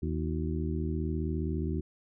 harmonic tone with a mistuned harmonic, 79.4 Hz, D#2, 36 cents sharp, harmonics 1 / 2 / 3 / 4 / 5, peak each -32 / -35 / -37 / -38 / -39 dBFS, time 0.02-1.81 s, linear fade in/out 10 ms, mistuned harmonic 5, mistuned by -110 cents, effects none

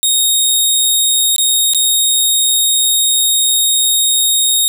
15% pulse tone with dropouts, 3729 Hz, A#7, in tune, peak -3 dBFS, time 0.03-4.68 s, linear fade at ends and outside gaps 0 ms, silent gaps 1.362-1.382 / 1.735-1.747 s, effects none

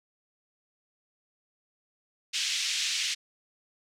pink band-pass noise, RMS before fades -30 dBFS, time 2.33-3.15 s, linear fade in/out 20 ms, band 2400 to 6800 Hz, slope 24 dB/octave, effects none

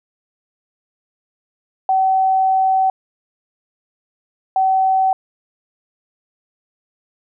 sine tone bursts at uneven times, 762 Hz, G5, 49 cents flat, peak -12 dBFS, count 2, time 1.89-2.9 / 4.56-5.13 s, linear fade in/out 2 ms, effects none

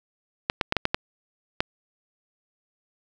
clicks, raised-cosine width 0.3 ms, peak -5 dBFS, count 7, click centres 0.499 / 0.612 / 0.724 / 0.767 / 0.854 / 0.945 / 1.605 s, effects none

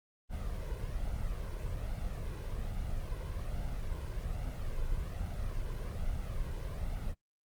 brown noise with flanger, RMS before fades -36 dBFS, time 0.29-7.15 s, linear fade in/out 50 ms, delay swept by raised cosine 1.4 to 2.02 ms, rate 1.2 Hz, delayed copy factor +0.65, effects noise-tail reverb RT60 0.1 s tail -22 dB re dry + Opus 24 kbps

